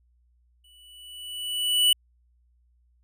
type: tone with exponential growth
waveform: square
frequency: 2960 Hz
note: F#7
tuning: in tune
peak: -16 dBFS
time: 0.64-1.93 s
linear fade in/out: 5 ms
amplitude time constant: 280 ms
effects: added 60 Hz sine -61 dBFS peak until 3.03 s